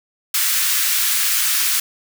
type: high-pass noise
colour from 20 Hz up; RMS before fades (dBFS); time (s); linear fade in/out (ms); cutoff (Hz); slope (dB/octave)
white; -18; 0.34-1.8; 5; 1300; 24
effects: none